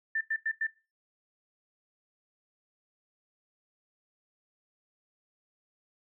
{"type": "tone bursts", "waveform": "sine", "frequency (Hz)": 1780, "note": "A6", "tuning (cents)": 20, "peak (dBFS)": -27, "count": 4, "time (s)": [0.15, 0.668], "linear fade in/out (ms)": 5, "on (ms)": 59, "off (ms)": 94, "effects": ["noise-tail reverb RT60 0.3 s tail -21 dB re dry"]}